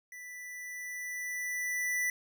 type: tone with level ramp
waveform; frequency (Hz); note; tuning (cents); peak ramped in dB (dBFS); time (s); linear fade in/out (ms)
square; 1978; B6; +2; -45 to -29; 0.12-2.1; 2
effects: none